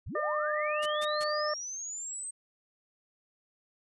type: linear sweep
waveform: sine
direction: up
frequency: 32.56 to 8372 Hz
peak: -36 dBFS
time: 0.06-2.31 s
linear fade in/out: 10 ms
type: harmonic tone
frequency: 603 Hz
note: D5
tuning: 46 cents sharp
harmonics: 1 / 2 / 3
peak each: -31 / -33 / -37 dBFS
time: 0.15-1.54 s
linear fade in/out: 5 ms
type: noise bursts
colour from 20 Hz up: white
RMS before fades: -40 dBFS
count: 3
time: 0.82-1.243 s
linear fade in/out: 10 ms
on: 41 ms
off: 150 ms
effects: resampled to 24000 Hz